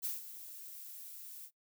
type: noise with ADSR envelope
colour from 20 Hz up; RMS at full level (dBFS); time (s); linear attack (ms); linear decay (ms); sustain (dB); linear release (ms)
violet; -36; 0.02-1.51; 29; 160; -13; 72
effects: noise-tail reverb RT60 0.1 s tail -19 dB re dry